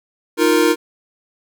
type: chord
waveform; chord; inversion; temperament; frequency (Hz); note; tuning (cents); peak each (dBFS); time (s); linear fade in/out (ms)
square; Eb suspended second; none; equal; 311.1 / 349.2 / 466.2; Eb4 / F4 / Bb4; 0 / 0 / 0; -17; 0.37-0.76; 50
effects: none